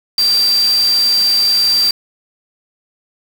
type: tone in noise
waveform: sine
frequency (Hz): 4699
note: D8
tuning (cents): 0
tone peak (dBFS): -10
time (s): 0.18-1.91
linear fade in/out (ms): 2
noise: white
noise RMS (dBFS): -25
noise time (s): 0.18-1.91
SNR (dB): +12
effects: none